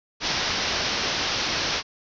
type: low-pass noise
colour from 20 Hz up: white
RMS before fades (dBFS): -26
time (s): 0.2-1.83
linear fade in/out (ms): 50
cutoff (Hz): 5900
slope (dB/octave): 96
effects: none